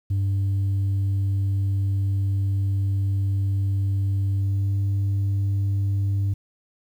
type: tone with pitch glide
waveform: sine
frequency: 98 to 98.97 Hz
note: G2 to G2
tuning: 0 to +17 cents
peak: -17 dBFS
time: 0.1-6.34 s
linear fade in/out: 10 ms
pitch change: +17 cents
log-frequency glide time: 4.4-4.79 s
effects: tanh soft clip ceiling -19 dBFS + 9-bit